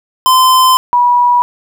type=tone pair in turn; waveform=square / sine; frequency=1030 / 972.2 Hz; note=C6 / B5; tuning=-28 / -28 cents; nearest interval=minor second; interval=100 cents; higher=first; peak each=-6 dBFS; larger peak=neither; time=0.26-0.77 / 0.93-1.42 s; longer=first; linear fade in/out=0 ms; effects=8-bit